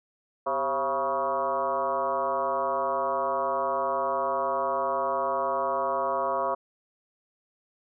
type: tone with frequency modulation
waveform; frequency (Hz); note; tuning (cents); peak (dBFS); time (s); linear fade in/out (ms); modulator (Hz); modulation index
sine; 825; G#5; -12; -24; 0.46-6.55; 10; 144; 2.6
effects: none